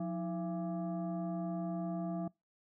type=tone with frequency modulation; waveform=sine; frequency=178 Hz; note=F3; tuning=33 cents sharp; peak=-34 dBFS; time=0-2.28 s; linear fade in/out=5 ms; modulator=499 Hz; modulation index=0.94; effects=noise-tail reverb RT60 0.2 s tail -24 dB re dry